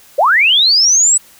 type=linear sweep; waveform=sine; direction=up; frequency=483.1 to 8000 Hz; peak=-7 dBFS; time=0.18-1.18 s; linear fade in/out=10 ms; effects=white hiss -44 dBFS RMS until 1.39 s